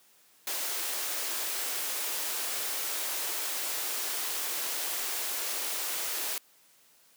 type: high-pass noise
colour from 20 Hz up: white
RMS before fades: -33 dBFS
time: 0.47-6.38 s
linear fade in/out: 2 ms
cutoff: 320 Hz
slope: 24 dB/octave
effects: white hiss -62 dBFS RMS until 7.16 s + high-pass 150 Hz 12 dB/octave